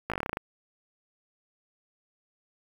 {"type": "slowing click train", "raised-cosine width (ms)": 0.5, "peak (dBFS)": -15, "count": 11, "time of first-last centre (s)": [0.1, 0.371], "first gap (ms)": 17, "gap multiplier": 1.1, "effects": ["7-bit"]}